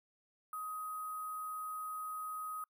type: tone with sample-and-hold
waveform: sine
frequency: 1258 Hz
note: D#6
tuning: 19 cents sharp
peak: -39 dBFS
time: 0.53-2.64 s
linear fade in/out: 2 ms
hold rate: 11025 Hz
effects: noise-tail reverb RT60 0.1 s tail -26 dB re dry